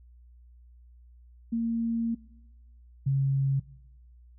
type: tone pair in turn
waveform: sine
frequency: 230 / 136.41 Hz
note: A#3 / C#3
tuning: -23 / -27 cents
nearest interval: major sixth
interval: 904 cents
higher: first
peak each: -25 / -22 dBFS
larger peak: second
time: 1.52-2.15 / 3.06-3.6 s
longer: first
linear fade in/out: 10 ms
effects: noise-tail reverb RT60 1.0 s tail -21 dB re dry + added 60 Hz sine -51 dBFS peak until 4.38 s